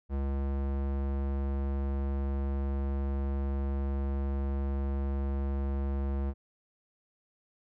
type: tone with low-pass filter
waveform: square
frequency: 68.8 Hz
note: C#2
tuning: 12 cents flat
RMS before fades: -31 dBFS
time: 0.09-6.34 s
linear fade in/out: 50 ms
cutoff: 1100 Hz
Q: 0.51
effects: none